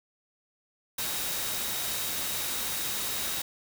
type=tone in noise; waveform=sine; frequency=3786 Hz; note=A#7; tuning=26 cents sharp; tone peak=-41 dBFS; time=0.98-3.42 s; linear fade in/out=5 ms; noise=white; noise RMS=-32 dBFS; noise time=0.98-3.42 s; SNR=-12 dB; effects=none